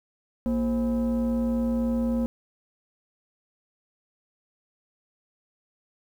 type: tone with frequency modulation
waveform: sine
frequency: 234.8 Hz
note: A#3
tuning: 13 cents sharp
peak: -20 dBFS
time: 0.46-2.26 s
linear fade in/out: 0 ms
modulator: 292 Hz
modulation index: 0.63
effects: tanh soft clip ceiling -21 dBFS + 9-bit